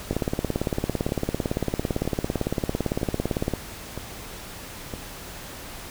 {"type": "two click trains", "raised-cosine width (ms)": 2, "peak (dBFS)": [-18, -10], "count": [6, 62], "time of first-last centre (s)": [[0.13, 4.938], [0.11, 3.537]], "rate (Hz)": [1.04, 17.8], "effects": ["pink hiss -39 dBFS RMS until 5.9 s"]}